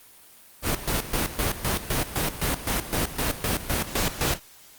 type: noise with tremolo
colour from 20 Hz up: pink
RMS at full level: -24 dBFS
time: 0.62-4.4 s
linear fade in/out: 50 ms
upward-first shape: square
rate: 3.9 Hz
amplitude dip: 75%
effects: white hiss -51 dBFS RMS until 4.78 s + Opus 32 kbps